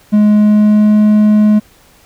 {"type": "tone with pitch glide", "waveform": "triangle", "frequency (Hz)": [210, 211.6], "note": ["G#3", "G#3"], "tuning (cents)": [19, 33], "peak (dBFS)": -3, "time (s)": [0.12, 1.6], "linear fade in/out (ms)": 20, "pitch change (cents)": 14, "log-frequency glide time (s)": [0.3, 0.97], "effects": ["pink hiss -46 dBFS RMS until 2.05 s"]}